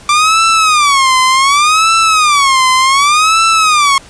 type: tone with vibrato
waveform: sawtooth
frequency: 1170 Hz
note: D6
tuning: 7 cents flat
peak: -3 dBFS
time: 0.09-3.98 s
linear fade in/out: 2 ms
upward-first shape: sine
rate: 0.67 Hz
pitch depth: 220 cents each way
effects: pink hiss -37 dBFS RMS until 4.09 s + resampled to 22050 Hz